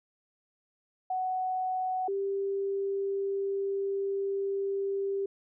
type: tone pair in turn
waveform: sine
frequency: 744 / 394.1 Hz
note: F#5 / G4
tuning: +9 / +9 cents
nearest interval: major seventh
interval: 1100 cents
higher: first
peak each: -28 dBFS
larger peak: neither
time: 1.1-2.08 / 2.08-5.26 s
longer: second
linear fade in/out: 5 ms
effects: none